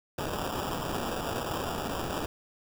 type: noise with sample-and-hold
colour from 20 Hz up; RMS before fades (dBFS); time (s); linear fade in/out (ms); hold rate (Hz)
white; -33; 0.18-2.26; 5; 2100
effects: none

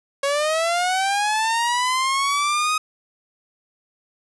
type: linear sweep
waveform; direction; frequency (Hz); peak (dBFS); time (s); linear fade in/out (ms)
sawtooth; up; 550 to 1261; -15; 0.23-2.78; 5
effects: resampled to 24000 Hz + 8-bit

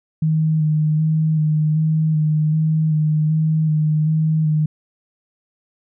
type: tone with vibrato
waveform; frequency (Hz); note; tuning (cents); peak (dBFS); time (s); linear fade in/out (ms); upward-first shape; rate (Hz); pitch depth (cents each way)
sine; 155.56; D#3; 0; -14; 0.22-4.66; 5; square; 1.3; 20
effects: none

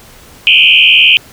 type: tone with frequency modulation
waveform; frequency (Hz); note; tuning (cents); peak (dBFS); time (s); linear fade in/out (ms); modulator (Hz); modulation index
sine; 2770; F7; -15; -3; 0.47-1.17; 0; 78.7; 4.7
effects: pink hiss -38 dBFS RMS until 1.32 s

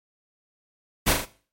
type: noise with echo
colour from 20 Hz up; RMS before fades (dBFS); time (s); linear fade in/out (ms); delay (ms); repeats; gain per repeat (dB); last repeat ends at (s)
pink; -19; 1.06-1.14; 20; 39; 3; -5; 1.257
effects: noise-tail reverb RT60 0.4 s tail -17 dB re dry + MP3 64 kbps

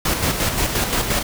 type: noise with tremolo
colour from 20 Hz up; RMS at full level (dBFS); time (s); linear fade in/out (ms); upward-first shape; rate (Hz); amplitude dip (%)
pink; -19; 0.05-1.23; 5; square; 5.7; 45
effects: none

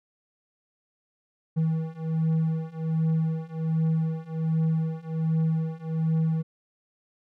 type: beating tone pair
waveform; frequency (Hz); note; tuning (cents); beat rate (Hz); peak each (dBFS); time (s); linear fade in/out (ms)
triangle; 160 / 161.3; D#3 / E3; +49 / -37; 1.3; -25 / -24; 1.56-6.43; 20
effects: none

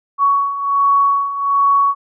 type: beating tone pair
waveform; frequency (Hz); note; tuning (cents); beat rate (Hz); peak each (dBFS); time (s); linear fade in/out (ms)
sine; 1118 / 1119.3; C#6 / C#6; +14 / +16; 1.3; -18 / -13; 0.18-1.95; 50
effects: none

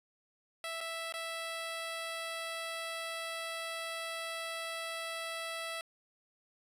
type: tone with dropouts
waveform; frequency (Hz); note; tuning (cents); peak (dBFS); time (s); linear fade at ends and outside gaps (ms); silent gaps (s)
10% pulse; 659.3; E5; 0; -29; 0.64-5.81; 1; 0.806-0.811 / 1.124-1.139
effects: resampled to 32000 Hz

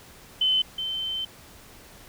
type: tone pair in turn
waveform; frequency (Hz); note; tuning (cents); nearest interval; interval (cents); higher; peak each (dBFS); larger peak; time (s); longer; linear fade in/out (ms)
sine; 3049 / 3088; G7 / G7; -49 / -27; unison; 22; second; -19 / -27; first; 0.41-0.62 / 0.78-1.25; second; 5
effects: pink hiss -49 dBFS RMS until 2.08 s

